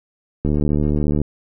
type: click train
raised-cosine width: 3 ms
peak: -7 dBFS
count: 58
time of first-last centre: 0.45-1.216 s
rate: 74.4 Hz
effects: none